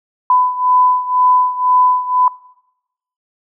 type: beating tone pair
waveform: sine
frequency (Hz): 1001 / 1003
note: B5 / B5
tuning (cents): +23 / +26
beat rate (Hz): 2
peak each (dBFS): -12 / -15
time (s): 0.3-2.28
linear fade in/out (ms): 2
effects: noise-tail reverb RT60 0.9 s tail -22 dB re dry